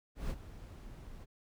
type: noise with ADSR envelope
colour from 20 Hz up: brown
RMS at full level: -35 dBFS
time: 0.15-1.26 s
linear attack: 150 ms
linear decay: 47 ms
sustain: -14 dB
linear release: 32 ms
effects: none